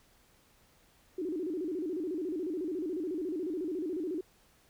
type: tone with vibrato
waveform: sine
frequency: 337.6 Hz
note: E4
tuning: 41 cents sharp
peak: -32 dBFS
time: 1.18-4.21 s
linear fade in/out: 5 ms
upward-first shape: square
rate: 14 Hz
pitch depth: 160 cents each way
effects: pink hiss -65 dBFS RMS until 4.69 s